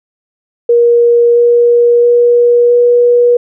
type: tone with pitch steps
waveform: sine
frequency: 473.8 / 476.8 / 479.9 / 482.9 Hz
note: A#4 / A#4 / B4 / B4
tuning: +28 / +39 / -50 / -39 cents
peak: -4 dBFS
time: 0.69-3.37 s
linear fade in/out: 5 ms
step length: 670 ms
effects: none